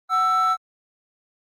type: tone pair together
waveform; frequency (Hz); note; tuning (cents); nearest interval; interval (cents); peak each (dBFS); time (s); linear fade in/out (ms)
triangle; 744 / 1325.7; F#5 / E6; +9 / +9; minor seventh; 1000; -23 / -15; 0.09-0.57; 50
effects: tanh soft clip ceiling -10 dBFS + Opus 32 kbps